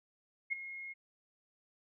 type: tone with ADSR envelope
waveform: sine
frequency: 2153 Hz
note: C7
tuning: 49 cents sharp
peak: -29 dBFS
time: 0.5-0.94 s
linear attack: 25 ms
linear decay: 12 ms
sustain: -13 dB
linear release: 24 ms
effects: none

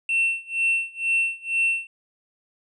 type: tone with tremolo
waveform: triangle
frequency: 2700 Hz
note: E7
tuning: 41 cents sharp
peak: -16 dBFS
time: 0.09-1.87 s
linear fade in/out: 2 ms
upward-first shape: sine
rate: 2.1 Hz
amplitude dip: 95%
effects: resampled to 24000 Hz

